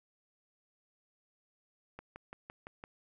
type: click train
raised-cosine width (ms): 0.5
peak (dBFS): -30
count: 6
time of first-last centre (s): 1.99-2.839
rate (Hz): 5.89
effects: none